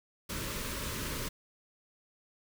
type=band-stop noise; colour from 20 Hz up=pink; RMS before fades=-37 dBFS; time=0.29-1.29 s; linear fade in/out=10 ms; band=620 to 910 Hz; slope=96 dB/octave; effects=none